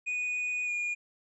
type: tone with pitch glide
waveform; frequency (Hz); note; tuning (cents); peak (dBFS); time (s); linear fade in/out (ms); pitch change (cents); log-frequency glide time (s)
triangle; 2473 to 2433; D#7 to D#7; -11 to -39; -28; 0.06-0.95; 20; -28; 0.65-0.71
effects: resampled to 24000 Hz